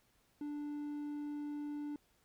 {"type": "tone", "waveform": "triangle", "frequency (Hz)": 293.7, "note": "D4", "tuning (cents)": 0, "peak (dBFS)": -37, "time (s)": [0.41, 1.96], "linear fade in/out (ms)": 2, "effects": ["pink hiss -73 dBFS RMS until 2.24 s"]}